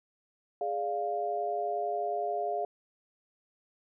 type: chord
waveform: sine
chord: D diminished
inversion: second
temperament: equal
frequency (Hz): 415.3 / 587.3 / 698.5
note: Ab4 / D5 / F5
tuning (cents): 0 / 0 / 0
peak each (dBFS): -35 / -37 / -31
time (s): 0.61-2.65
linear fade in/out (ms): 2
effects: none